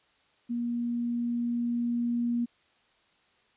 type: tone with level ramp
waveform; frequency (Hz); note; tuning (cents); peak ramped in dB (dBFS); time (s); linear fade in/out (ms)
sine; 237.9; A#3; +35; -28 to -25; 0.49-2.46; 20
effects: white hiss -66 dBFS RMS until 3.56 s + resampled to 8000 Hz